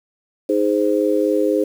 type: chord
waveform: sine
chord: Ab major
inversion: second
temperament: just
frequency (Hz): 311.5 / 415.3 / 519.1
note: Eb4 / Ab4 / C5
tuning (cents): +2 / 0 / -14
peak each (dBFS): -19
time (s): 0.49-1.64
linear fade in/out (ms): 5
effects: 7-bit